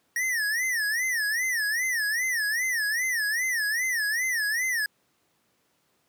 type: tone with vibrato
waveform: square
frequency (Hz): 1855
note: A#6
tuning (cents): -9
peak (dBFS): -25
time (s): 0.16-4.86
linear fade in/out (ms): 2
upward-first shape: sine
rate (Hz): 2.5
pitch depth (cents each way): 190
effects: pink hiss -69 dBFS RMS until 6.08 s + high-pass 150 Hz 12 dB/octave